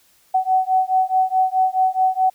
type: beating tone pair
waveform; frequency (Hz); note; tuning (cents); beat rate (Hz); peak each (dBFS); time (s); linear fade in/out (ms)
sine; 749 / 753.7; F#5 / F#5; +21 / +32; 4.7; -18; 0.34-2.3; 10
effects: white hiss -57 dBFS RMS until 2.34 s